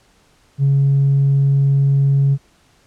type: tone with tanh clipping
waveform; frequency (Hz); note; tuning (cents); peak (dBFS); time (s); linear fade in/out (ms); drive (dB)
triangle; 138.59; C#3; 0; -11; 0.58-2.38; 50; 5
effects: pink hiss -55 dBFS RMS until 2.86 s + low-pass 9000 Hz 12 dB/octave